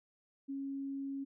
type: tone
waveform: sine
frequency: 274.6 Hz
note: C#4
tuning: 16 cents flat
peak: -37 dBFS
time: 0.48-1.25 s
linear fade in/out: 20 ms
effects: none